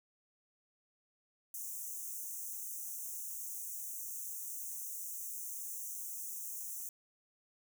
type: high-pass noise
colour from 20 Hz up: white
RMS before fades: -43 dBFS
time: 1.54-6.89 s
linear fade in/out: 2 ms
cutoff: 5900 Hz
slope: 96 dB/octave
effects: none